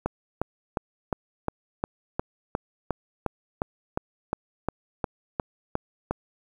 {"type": "click train", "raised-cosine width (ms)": 1, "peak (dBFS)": -11, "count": 18, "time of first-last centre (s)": [0.06, 6.11], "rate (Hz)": 2.81, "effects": ["8-bit"]}